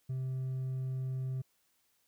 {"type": "tone with hard clipping", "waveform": "sine", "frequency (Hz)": 130.5, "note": "C3", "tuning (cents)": -4, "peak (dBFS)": -34, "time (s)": [0.09, 1.42], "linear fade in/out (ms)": 10, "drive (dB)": 2, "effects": ["white hiss -74 dBFS RMS until 2.07 s"]}